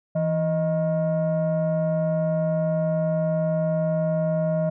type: tone pair together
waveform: sine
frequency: 164.81 / 624.6 Hz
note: E3 / D#5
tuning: 0 / +7 cents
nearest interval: octave + major seventh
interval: 2307 cents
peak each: -21 dBFS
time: 0.15-4.7 s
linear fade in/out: 10 ms
effects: tanh soft clip ceiling -17 dBFS